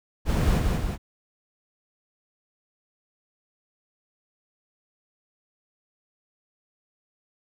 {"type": "noise with echo", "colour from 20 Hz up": "brown", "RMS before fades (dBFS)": -22, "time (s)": [0.25, 0.62], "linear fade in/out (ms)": 50, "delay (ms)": 180, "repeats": 2, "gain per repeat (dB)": -3, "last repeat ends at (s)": 0.98, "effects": []}